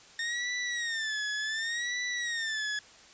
sawtooth tone with vibrato, 1828 Hz, A#6, 34 cents flat, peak -27 dBFS, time 0.19-2.79 s, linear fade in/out 2 ms, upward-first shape sine, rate 0.68 Hz, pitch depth 130 cents each way, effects white hiss -54 dBFS RMS until 3.13 s + resampled to 16000 Hz

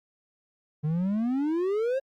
triangle exponential sweep, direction up, 147.1 to 551 Hz, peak -22 dBFS, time 0.83-2 s, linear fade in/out 20 ms, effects Opus 48 kbps

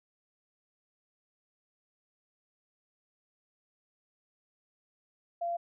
sine tone, 687 Hz, F5, 29 cents flat, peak -30 dBFS, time 5.41-5.57 s, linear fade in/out 10 ms, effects none

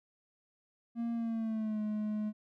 triangle tone with pitch glide, 233.1 to 212.5 Hz, A#3 to G#3, 0 to +40 cents, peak -30 dBFS, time 0.95-2.33 s, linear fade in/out 50 ms, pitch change -160 cents, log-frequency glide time 1.13-1.81 s, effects none

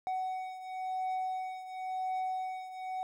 triangle beating tone pair, 748 / 748.95 Hz, F#5 / F#5, +19 / +21 cents, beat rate 0.95 Hz, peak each -33 / -38 dBFS, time 0.07-3.03 s, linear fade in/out 0 ms, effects none

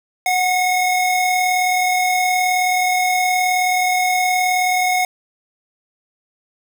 square tone pair together, 735 / 2166 Hz, F#5 / C#7, -12 / -41 cents, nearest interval octave + perfect fifth, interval 1871 cents, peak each -17 / -21 dBFS, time 0.26-5.05 s, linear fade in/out 2 ms, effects none

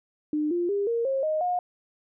sine tone with pitch steps, 301.8 / 348.7 / 402.9 / 465.4 / 537.7 / 621.3 / 717.8 Hz, D4 / F4 / G4 / A#4 / C5 / D#5 / F5, +47 / -3 / +48 / -3 / +47 / -3 / +47 cents, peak -23 dBFS, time 0.33-1.59 s, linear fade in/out 2 ms, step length 180 ms, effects none

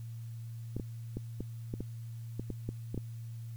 clicks, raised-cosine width 3 ms, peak -23 dBFS, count 11, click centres 0.766 / 0.798 / 1.17 / 1.406 / 1.739 / 1.806 / 2.396 / 2.503 / 2.69 / 2.945 / 2.977 s, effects added 115 Hz sine -40 dBFS peak until 3.56 s + white hiss -64 dBFS RMS until 3.56 s

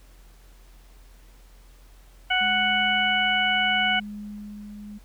harmonic tone, 740 Hz, F#5, in tune, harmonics 1 / 2 / 3 / 4, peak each -26 / -25 / -25 / -25 dBFS, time 2.3-4 s, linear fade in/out 10 ms
sine tone with tremolo, 207.7 Hz, G#3, in tune, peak -33 dBFS, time 2.4-4.99 s, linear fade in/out 20 ms, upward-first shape sine, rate 0.75 Hz, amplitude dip 35%
effects added 43 Hz sine -48 dBFS peak until 5.04 s + pink hiss -58 dBFS RMS until 5.04 s

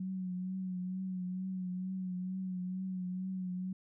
sine tone with vibrato, 185 Hz, F#3, in tune, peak -35 dBFS, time 0-3.73 s, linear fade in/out 5 ms, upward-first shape triangle, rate 2.2 Hz, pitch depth 44 cents each way, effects none

